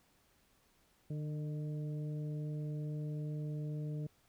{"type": "harmonic tone with a mistuned harmonic", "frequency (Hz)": 150.2, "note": "D3", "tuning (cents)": 39, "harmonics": [1, 2, 3, 4], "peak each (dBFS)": [-37, -48, -51, -56], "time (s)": [1.1, 4.07], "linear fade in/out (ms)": 5, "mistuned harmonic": 4, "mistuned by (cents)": 28, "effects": ["pink hiss -71 dBFS RMS until 4.28 s"]}